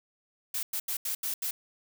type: noise bursts at uneven times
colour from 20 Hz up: blue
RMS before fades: -32 dBFS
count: 6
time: 0.54-0.63 / 0.73-0.8 / 0.88-0.97 / 1.05-1.15 / 1.23-1.34 / 1.42-1.51 s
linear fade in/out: 5 ms
effects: none